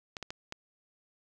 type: clicks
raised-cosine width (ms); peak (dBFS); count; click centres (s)
0.2; -21; 4; 0.168 / 0.227 / 0.305 / 0.524
effects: none